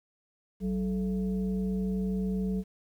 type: tone with frequency modulation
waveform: sine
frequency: 189 Hz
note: F#3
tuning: 37 cents sharp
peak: -27 dBFS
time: 0.6-2.64 s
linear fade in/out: 50 ms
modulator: 245 Hz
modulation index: 0.62
effects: 10-bit